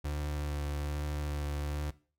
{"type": "tone with vibrato", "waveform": "35% pulse", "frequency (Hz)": 73.42, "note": "D2", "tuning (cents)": 0, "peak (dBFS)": -31, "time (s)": [0.04, 1.91], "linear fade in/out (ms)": 10, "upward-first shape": "sine", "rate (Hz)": 1.2, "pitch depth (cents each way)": 14, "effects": ["noise-tail reverb RT60 0.4 s tail -19 dB re dry"]}